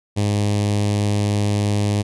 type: tone with notch filter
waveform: sawtooth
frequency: 103.1 Hz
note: G#2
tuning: 12 cents flat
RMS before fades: -19 dBFS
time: 0.16-2.03 s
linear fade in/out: 20 ms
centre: 1400 Hz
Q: 0.92
effects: resampled to 24000 Hz